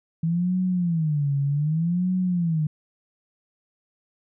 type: tone with vibrato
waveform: sine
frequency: 160.7 Hz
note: E3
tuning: 44 cents flat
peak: -20 dBFS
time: 0.23-2.67 s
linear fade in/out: 5 ms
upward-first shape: sine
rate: 0.65 Hz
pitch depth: 240 cents each way
effects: none